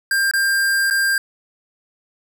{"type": "tone with dropouts", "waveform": "square", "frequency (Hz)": 1594, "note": "G6", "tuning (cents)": 28, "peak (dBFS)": -16, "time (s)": [0.11, 1.18], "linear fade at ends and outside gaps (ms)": 2, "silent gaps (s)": [[0.312, 0.336], [0.901, 0.908]], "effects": []}